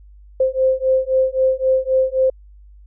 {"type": "beating tone pair", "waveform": "sine", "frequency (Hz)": [521, 524.8], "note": ["C5", "C5"], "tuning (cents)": [-7, 5], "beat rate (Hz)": 3.8, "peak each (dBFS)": -17, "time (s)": [0.4, 2.3], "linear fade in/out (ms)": 5, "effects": ["added 50 Hz sine -41 dBFS peak until 2.86 s"]}